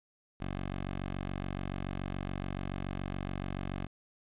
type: tone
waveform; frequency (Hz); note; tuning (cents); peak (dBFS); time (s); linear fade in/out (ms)
10% pulse; 47.03; F#1; +29; -27; 0.4-3.87; 10
effects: resampled to 8000 Hz